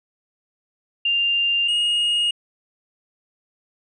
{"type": "tone pair in turn", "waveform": ["sine", "triangle"], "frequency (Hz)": [2794, 2863], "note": ["F7", "F7"], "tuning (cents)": [0, 42], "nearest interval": "unison", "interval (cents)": 42, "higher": "second", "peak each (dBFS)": [-17, -16], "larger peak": "second", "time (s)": [[1.05, 1.68], [1.68, 2.31]], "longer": "neither", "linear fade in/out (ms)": 5, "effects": ["resampled to 22050 Hz"]}